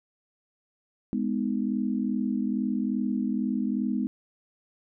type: chord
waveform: sine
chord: G# minor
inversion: none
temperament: equal with one note detuned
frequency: 207.7 / 250.1 / 311.1 Hz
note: G#3 / B3 / D#4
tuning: 0 / +22 / 0 cents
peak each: -28 / -28 / -33 dBFS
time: 1.13-4.07 s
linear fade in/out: 0 ms
effects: none